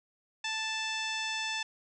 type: harmonic tone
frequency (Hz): 880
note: A5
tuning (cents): 0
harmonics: 1 / 2 / 3 / 4 / 5 / 6 / 7 / 8 / 9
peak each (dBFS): -40 / -38 / -37 / -38 / -47 / -42 / -46 / -51 / -51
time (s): 0.44-1.63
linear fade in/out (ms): 5
effects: none